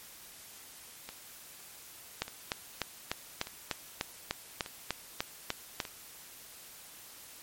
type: two click trains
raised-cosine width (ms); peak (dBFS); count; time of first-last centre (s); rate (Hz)
0.2; -24 / -13; 5 / 13; 1.09-5.852 / 2.22-5.802; 0.84 / 3.35
effects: white hiss -51 dBFS RMS until 7.42 s + MP3 64 kbps